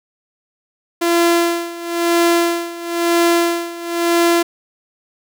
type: tone with tremolo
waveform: sawtooth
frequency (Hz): 341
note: F4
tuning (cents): -41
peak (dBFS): -7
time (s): 1.01-4.43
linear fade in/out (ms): 10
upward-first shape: sine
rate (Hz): 1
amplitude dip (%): 85
effects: none